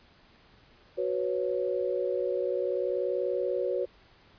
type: chord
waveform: sine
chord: F# suspended fourth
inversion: none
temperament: equal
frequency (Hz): 370 / 493.9 / 554.4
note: F#4 / B4 / C#5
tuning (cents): 0 / 0 / 0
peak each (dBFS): -31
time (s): 0.97-3.86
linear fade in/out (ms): 20
effects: pink hiss -59 dBFS RMS until 4.38 s + resampled to 11025 Hz